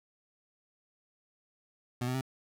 25% pulse tone with pitch steps, 123 / 127.34 / 131.83 Hz, B2 / C3 / C3, -7 / -47 / +13 cents, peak -27 dBFS, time 2.01-2.211 s, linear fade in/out 5 ms, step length 67 ms, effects none

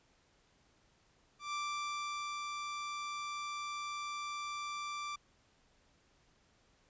sawtooth tone with ADSR envelope, 1174.7 Hz, D6, in tune, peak -32 dBFS, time 1.39-5.16 s, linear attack 140 ms, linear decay 880 ms, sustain -3 dB, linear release 8 ms, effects pink hiss -70 dBFS RMS until 6.89 s + resampled to 16000 Hz

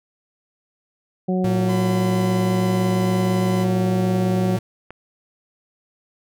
harmonic tone, 184.4 Hz, F#3, 6 cents flat, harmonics 1 / 2 / 3 / 4, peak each -19 / -25 / -29 / -31 dBFS, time 1.28-4.57 s, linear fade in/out 10 ms
45% pulse tone, 114.2 Hz, A#2, 35 cents flat, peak -23 dBFS, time 1.44-4.59 s, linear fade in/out 5 ms
sawtooth tone with vibrato, 1009 Hz, B5, 37 cents sharp, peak -28 dBFS, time 1.68-3.65 s, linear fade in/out 20 ms, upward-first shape sine, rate 8.7 Hz, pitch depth 10 cents each way
click, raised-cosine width 0.5 ms, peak -22 dBFS, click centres 4.906 s
effects none

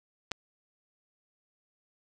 clicks, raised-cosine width 0.2 ms, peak -28 / -13 dBFS, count 2, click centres 0.313 / 0.317 s, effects none

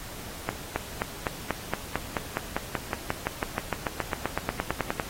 accelerating click train, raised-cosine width 0.5 ms, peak -11 dBFS, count 28, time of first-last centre 0.49-4.998 s, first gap 270 ms, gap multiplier 0.96, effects pink hiss -41 dBFS RMS until 5.09 s + AAC 48 kbps

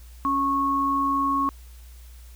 sine tone pair together, 277.2 / 1099.2 Hz, C#4 / C#6, 0 / -15 cents, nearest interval 2 octaves, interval 2385 cents, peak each -27 / -21 dBFS, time 0.25-1.49 s, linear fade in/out 0 ms, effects added 60 Hz sine -42 dBFS peak until 2.35 s + white hiss -55 dBFS RMS until 2.35 s

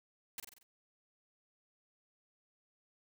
white noise with echo, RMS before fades -42 dBFS, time 0.38-0.4 s, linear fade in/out 2 ms, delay 46 ms, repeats 5, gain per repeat -5 dB, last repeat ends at 0.63 s, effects none

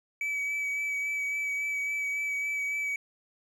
triangle tone with vibrato, 2287 Hz, D7, 47 cents flat, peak -27 dBFS, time 0.21-2.96 s, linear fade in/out 2 ms, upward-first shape sine, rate 3.6 Hz, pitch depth 17 cents each way, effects none

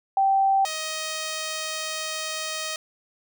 sine / 5% pulse tone pair in turn, 779 / 627.8 Hz, G5 / D#5, -11 / +15 cents, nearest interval major third, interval 374 cents, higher first, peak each -17 dBFS, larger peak neither, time 0.17-0.65 / 0.65-2.76 s, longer second, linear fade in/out 2 ms, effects none

